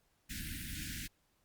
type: band-stop noise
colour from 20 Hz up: pink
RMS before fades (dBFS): -42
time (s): 0.29-1.08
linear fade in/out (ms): 20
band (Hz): 310 to 1500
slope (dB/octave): 96
effects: pink hiss -75 dBFS RMS until 1.44 s + Opus 48 kbps